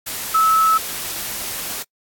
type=tone in noise; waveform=sine; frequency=1301 Hz; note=E6; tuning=23 cents flat; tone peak=-12 dBFS; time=0.34-0.78 s; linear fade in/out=10 ms; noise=white; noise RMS=-27 dBFS; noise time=0.06-1.83 s; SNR=+12 dB; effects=noise-tail reverb RT60 0.1 s tail -26 dB re dry + AAC 64 kbps